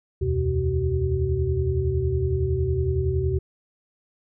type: tone cluster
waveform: sine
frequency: 75.6 / 86.4 / 126 / 379.7 Hz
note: D#2 / F2 / B2 / F#4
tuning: -49 / -18 / +35 / +45 cents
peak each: -26 dBFS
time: 0.21-3.39 s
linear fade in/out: 10 ms
effects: none